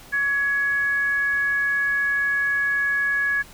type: tone with frequency modulation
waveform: sine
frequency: 1681 Hz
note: G#6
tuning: 20 cents sharp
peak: -19 dBFS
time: 0.12-3.43 s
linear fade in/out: 20 ms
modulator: 553 Hz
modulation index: 0.28
effects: pink hiss -46 dBFS RMS until 3.53 s

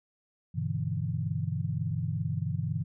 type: chord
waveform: sine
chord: E minor seventh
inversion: first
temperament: equal with one note detuned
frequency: 99.08 / 123.47 / 146.83 / 164.81 Hz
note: G2 / B2 / D3 / E3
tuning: +19 / 0 / 0 / 0 cents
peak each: -34 dBFS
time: 0.54-2.84 s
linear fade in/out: 20 ms
effects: none

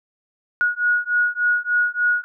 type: beating tone pair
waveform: sine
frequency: 1450 / 1453.4 Hz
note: F#6 / F#6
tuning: -35 / -31 cents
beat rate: 3.4 Hz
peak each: -20 dBFS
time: 0.61-2.24 s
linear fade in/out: 0 ms
effects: none

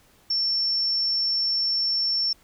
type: tone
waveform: sine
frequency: 5420 Hz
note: E8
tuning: 47 cents sharp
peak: -21 dBFS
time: 0.3-2.33 s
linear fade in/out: 5 ms
effects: pink hiss -58 dBFS RMS until 2.43 s

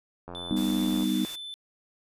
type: click train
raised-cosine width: 1 ms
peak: -26 dBFS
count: 67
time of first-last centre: 0.28-1.032 s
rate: 87.8 Hz
type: tone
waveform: triangle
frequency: 3520 Hz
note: A7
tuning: in tune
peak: -35 dBFS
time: 0.35-1.54 s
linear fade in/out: 0 ms
type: chord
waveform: sine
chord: G augmented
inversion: none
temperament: equal with one note detuned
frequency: 196 / 246.9 / 309 Hz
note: G3 / B3 / D#4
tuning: 0 / 0 / -12 cents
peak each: -28 dBFS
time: 0.51-1.25 s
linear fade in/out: 0 ms
type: noise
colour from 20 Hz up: white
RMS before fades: -41 dBFS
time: 0.56-1.36 s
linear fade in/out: 10 ms
effects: resampled to 32000 Hz

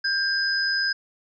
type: tone pair together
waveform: sine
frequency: 1590 / 5019 Hz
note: G6 / D#8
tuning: +24 / +14 cents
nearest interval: octave + minor sixth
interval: 1990 cents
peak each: -23 / -25 dBFS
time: 0.04-0.93 s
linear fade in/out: 10 ms
effects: none

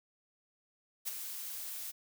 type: noise with ADSR envelope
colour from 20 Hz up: blue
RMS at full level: -35 dBFS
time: 1.05-1.92 s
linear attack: 29 ms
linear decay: 20 ms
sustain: -7 dB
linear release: 20 ms
effects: none

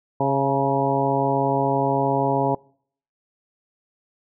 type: harmonic tone with a mistuned harmonic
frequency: 137 Hz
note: C#3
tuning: 20 cents flat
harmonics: 1 / 2 / 3 / 4 / 5 / 6 / 7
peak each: -26 / -26 / -26 / -26 / -26 / -26 / -26 dBFS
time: 0.2-2.55 s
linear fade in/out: 5 ms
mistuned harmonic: 6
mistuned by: +50 cents
effects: noise-tail reverb RT60 0.6 s tail -25 dB re dry

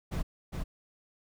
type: noise with echo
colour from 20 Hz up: brown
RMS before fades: -31 dBFS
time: 0.11-0.23 s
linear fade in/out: 20 ms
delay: 410 ms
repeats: 1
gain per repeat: -3 dB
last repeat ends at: 0.64 s
effects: none

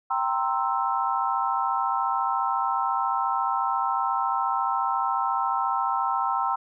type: chord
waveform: sine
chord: C dominant seventh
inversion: second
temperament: equal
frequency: 784 / 932.3 / 1046.5 / 1318.5 Hz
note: G5 / Bb5 / C6 / E6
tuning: 0 / 0 / 0 / 0 cents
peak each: -28 dBFS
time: 0.1-6.56 s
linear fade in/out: 10 ms
effects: none

